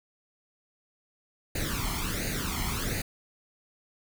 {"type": "noise with flanger", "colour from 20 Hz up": "pink", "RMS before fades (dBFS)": -31, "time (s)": [1.55, 3.02], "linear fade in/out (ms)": 5, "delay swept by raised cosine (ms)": [0.45, 0.96], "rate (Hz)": 1.4, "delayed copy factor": 0.75, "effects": []}